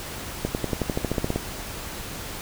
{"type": "accelerating click train", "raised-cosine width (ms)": 2, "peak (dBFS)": -10, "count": 13, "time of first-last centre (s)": [0.45, 1.36], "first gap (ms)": 99, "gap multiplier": 0.95, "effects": ["pink hiss -35 dBFS RMS until 2.41 s"]}